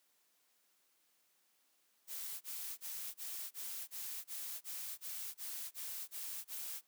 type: noise bursts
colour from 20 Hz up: blue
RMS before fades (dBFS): -44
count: 13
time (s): 2.07-6.814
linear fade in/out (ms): 50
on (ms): 340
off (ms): 27
effects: white hiss -75 dBFS RMS until 6.87 s + high-pass 200 Hz 12 dB/octave